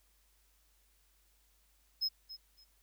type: tone with echo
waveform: triangle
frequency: 5140 Hz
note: E8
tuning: 45 cents flat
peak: -29 dBFS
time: 2.01-2.09 s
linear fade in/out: 20 ms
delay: 280 ms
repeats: 2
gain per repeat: -14 dB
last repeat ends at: 2.65 s
effects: added 50 Hz sine -70 dBFS peak until 2.82 s + white hiss -72 dBFS RMS until 2.82 s